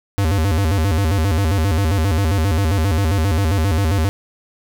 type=tone with vibrato; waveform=square; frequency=88.7 Hz; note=F2; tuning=27 cents sharp; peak=-15 dBFS; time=0.18-4.09 s; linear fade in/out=0 ms; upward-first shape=square; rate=7.5 Hz; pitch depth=200 cents each way; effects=none